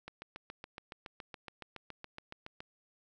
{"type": "click train", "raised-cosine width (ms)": 0.3, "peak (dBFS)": -28, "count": 19, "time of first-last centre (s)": [0.08, 2.605], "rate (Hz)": 7.13, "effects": []}